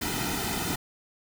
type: noise with comb filter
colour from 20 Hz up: pink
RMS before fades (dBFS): -30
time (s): 0.01-0.76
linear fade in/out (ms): 10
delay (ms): 1.8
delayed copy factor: -0.75
effects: none